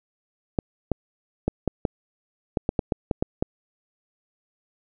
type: clicks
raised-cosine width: 2 ms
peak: -8 dBFS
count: 12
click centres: 0.588 / 0.917 / 1.48 / 1.677 / 1.852 / 2.572 / 2.691 / 2.792 / 2.922 / 3.112 / 3.225 / 3.425 s
effects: none